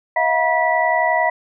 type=tone cluster; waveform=sine; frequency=645 / 716 / 962 / 1962 Hz; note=E5 / F5 / B5 / B6; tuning=-38 / +43 / -46 / -12 cents; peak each=-20 dBFS; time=0.16-1.3 s; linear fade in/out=5 ms; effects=none